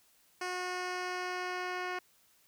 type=tone with low-pass filter sweep; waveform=10% pulse; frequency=362.9 Hz; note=F#4; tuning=34 cents flat; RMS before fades=-37 dBFS; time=0.41-1.99 s; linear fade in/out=5 ms; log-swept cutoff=7200 to 3500 Hz; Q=0.94; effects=white hiss -67 dBFS RMS until 2.47 s